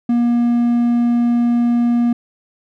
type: tone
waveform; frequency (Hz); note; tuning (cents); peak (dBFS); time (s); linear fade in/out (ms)
triangle; 238.2; A#3; +38; -10; 0.09-2.13; 5
effects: none